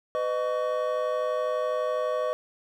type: tone cluster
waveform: triangle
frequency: 504 / 616 / 1128 Hz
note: B4 / D#5 / C#6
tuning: +35 / -17 / +30 cents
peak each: -27 / -26 / -31 dBFS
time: 0.15-2.33 s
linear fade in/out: 0 ms
effects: none